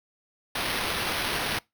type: noise with sample-and-hold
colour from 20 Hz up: white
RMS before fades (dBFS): -29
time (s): 0.55-1.59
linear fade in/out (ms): 5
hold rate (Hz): 7350
effects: noise-tail reverb RT60 0.2 s tail -24 dB re dry